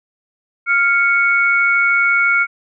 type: tone pair together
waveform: sine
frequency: 1396.6 / 2217 Hz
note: F6 / C#7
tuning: 0 / 0 cents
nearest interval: minor sixth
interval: 800 cents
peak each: -14 dBFS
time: 0.66-2.47 s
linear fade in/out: 50 ms
effects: none